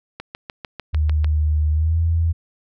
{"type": "click train", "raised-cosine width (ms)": 0.3, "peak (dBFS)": -15, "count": 8, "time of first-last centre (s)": [0.2, 1.245], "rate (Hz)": 6.7}
{"type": "tone with pitch glide", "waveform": "sine", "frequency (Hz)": [76.3, 82.73], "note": ["D#2", "E2"], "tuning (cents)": [-33, 7], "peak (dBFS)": -15, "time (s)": [0.93, 2.33], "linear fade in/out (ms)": 20, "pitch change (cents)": 140, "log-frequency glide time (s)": [1.72, 1.98]}
{"effects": []}